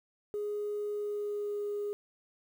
sine tone with pitch glide, 415.3 to 412 Hz, G#4 to G#4, 0 to -14 cents, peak -31 dBFS, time 0.34-1.93 s, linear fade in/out 0 ms, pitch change -14 cents, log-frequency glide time 0.91-1.64 s, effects tanh soft clip ceiling -28 dBFS + 10-bit

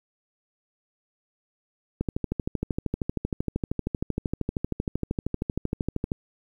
click train, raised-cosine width 3 ms, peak -13 dBFS, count 54, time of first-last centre 2.01-6.119 s, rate 12.9 Hz, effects 9-bit

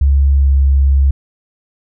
sine tone with pitch glide, 69.3 to 68.46 Hz, C#2 to C#2, 0 to -21 cents, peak -7 dBFS, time 0.01-1.11 s, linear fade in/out 5 ms, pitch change -21 cents, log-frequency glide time 0.36-0.48 s, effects none

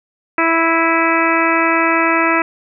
harmonic tone with a mistuned harmonic, 329.6 Hz, E4, in tune, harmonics 1 / 2 / 3 / 4 / 5 / 6 / 7 / 8, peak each -18 / -21 / -19 / -18 / -22 / -20 / -22 / -23 dBFS, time 0.38-2.42 s, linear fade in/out 2 ms, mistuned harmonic 8, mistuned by -38 cents, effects none

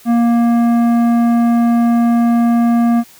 sine tone with tanh clipping, 234.9 Hz, A#3, 13 cents sharp, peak -11 dBFS, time 0.05-3.04 s, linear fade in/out 50 ms, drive 12 dB, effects white hiss -43 dBFS RMS until 3.19 s

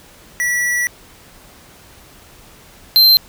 square tone pair in turn, 1947 / 4126 Hz, B6 / C8, -25 / -25 cents, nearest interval octave + minor second, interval 1300 cents, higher second, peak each -16 / -7 dBFS, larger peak second, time 0.4-0.87 / 2.96-3.17 s, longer first, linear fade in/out 0 ms, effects pink hiss -44 dBFS RMS until 3.28 s

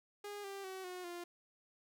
sawtooth tone with pitch steps, 410 / 393.8 / 378.1 / 363.2 / 348.8 Hz, G#4 / G4 / F#4 / F#4 / F4, -22 / +8 / +38 / -32 / -2 cents, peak -40 dBFS, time 0.24-1.24 s, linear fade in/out 5 ms, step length 200 ms, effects none

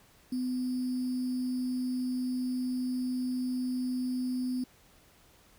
sine tone with sample-and-hold, 252.6 Hz, B3, 39 cents sharp, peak -29 dBFS, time 0.32-4.64 s, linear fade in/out 5 ms, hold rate 4900 Hz, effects pink hiss -61 dBFS RMS until 5.58 s

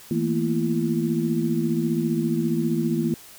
sine tone cluster, 161.7 / 223.1 / 238 / 337 Hz, E3 / A3 / A#3 / E4, -33 / +24 / +36 / +38 cents, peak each -26 dBFS, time 0.11-3.14 s, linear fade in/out 2 ms, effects white hiss -46 dBFS RMS until 3.38 s

